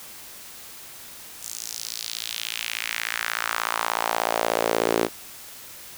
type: tone with high-pass filter sweep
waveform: sawtooth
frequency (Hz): 56.6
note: A1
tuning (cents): +50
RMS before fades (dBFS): -27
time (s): 1.4-5.09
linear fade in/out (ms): 50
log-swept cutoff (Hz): 7300 to 360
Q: 2.1
effects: white hiss -42 dBFS RMS until 5.97 s